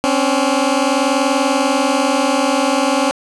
15% pulse tone pair together, 262.7 / 283.1 Hz, C4 / C#4, +7 / +37 cents, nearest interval minor second, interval 130 cents, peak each -10 dBFS, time 0.04-3.11 s, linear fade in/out 0 ms, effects resampled to 22050 Hz + 7-bit

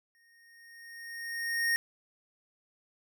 square tone with exponential growth, 1854 Hz, A#6, 10 cents flat, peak -25 dBFS, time 0.15-1.76 s, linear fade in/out 0 ms, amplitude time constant 350 ms, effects none

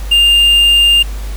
triangle tone with quantisation, 2804 Hz, F7, 6 cents sharp, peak -4 dBFS, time 0.11-1.03 s, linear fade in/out 10 ms, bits 5, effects added 50 Hz sine -19 dBFS peak until 1.36 s + pink hiss -34 dBFS RMS until 1.36 s

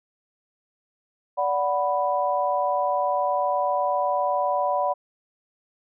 sine chord, B minor, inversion first, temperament equal with one note detuned, 580.2 / 740 / 987.8 Hz, D5 / F#5 / B5, -21 / 0 / 0 cents, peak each -25 dBFS, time 1.37-4.94 s, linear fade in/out 20 ms, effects none

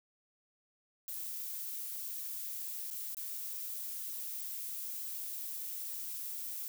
violet noise with dropouts, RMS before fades -41 dBFS, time 1.08-6.68 s, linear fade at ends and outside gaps 1 ms, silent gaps 2.903-2.91 / 3.147-3.169 s, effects none

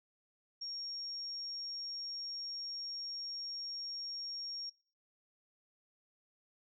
sine tone, 5560 Hz, F8, 9 cents flat, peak -39 dBFS, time 0.61-4.7 s, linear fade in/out 10 ms, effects noise-tail reverb RT60 0.5 s tail -23 dB re dry

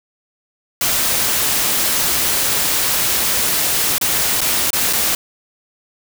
white noise with dropouts, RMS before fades -17 dBFS, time 0.81-5.15 s, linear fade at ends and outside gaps 2 ms, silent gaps 3.982-4.012 / 4.407-4.414 / 4.705-4.731 / 4.928-4.932 s, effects none

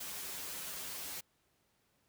white noise with comb filter, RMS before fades -43 dBFS, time 0-1.21 s, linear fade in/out 10 ms, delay 8.8 ms, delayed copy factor -0.85, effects pink hiss -75 dBFS RMS until 2.08 s + high-pass 60 Hz 12 dB/octave

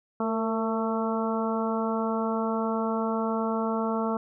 harmonic tone with a mistuned harmonic, 222.7 Hz, A3, 21 cents sharp, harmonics 1 / 2 / 3 / 4 / 5 / 6, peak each -28 / -31 / -33 / -34 / -35 / -36 dBFS, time 0.2-4.17 s, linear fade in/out 2 ms, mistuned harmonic 2, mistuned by +30 cents, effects none

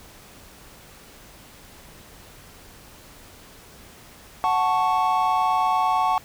triangle chord, F# minor, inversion none, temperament equal, 740 / 880 / 1108.7 Hz, F#5 / A5 / C#6, 0 / 0 / 0 cents, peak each -21 dBFS, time 4.44-6.18 s, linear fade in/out 0 ms, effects pink hiss -47 dBFS RMS until 6.24 s

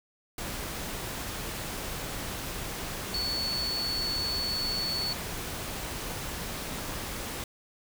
sine tone in noise, 4435 Hz, C#8, in tune, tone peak -29 dBFS, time 3.14-5.13 s, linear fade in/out 2 ms, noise pink, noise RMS -36 dBFS, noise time 0.38-7.44 s, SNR +4 dB, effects none

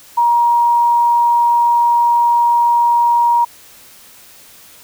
sine tone, 947 Hz, A#5, 27 cents sharp, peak -9 dBFS, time 0.17-3.45 s, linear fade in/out 10 ms, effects white hiss -42 dBFS RMS until 4.83 s

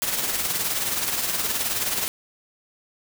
white noise with tremolo, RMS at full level -23 dBFS, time 0.02-2.08 s, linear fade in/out 0 ms, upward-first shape triangle, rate 19 Hz, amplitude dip 55%, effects none

